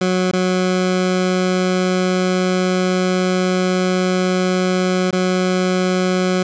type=tone with dropouts; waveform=20% pulse; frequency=183.7 Hz; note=F#3; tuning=12 cents flat; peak=-10 dBFS; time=0.01-6.43 s; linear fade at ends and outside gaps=5 ms; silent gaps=0.314-0.332 / 5.109-5.127 s; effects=resampled to 16000 Hz + 7-bit